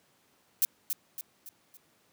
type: noise with echo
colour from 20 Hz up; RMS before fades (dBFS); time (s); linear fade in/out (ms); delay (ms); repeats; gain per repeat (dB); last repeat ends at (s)
violet; -24; 0.62-0.65; 0; 280; 4; -7; 1.77
effects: pink hiss -67 dBFS RMS until 2.12 s + high-pass 150 Hz 12 dB/octave